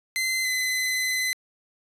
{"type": "tone pair in turn", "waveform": "sawtooth", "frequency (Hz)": [2062, 2028], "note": ["C7", "B6"], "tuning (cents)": [-26, 45], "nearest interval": "unison", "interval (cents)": 29, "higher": "first", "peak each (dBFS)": [-20, -20], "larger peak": "neither", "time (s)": [[0.16, 0.45], [0.45, 1.33]], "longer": "second", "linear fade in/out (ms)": 0, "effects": ["resampled to 32000 Hz"]}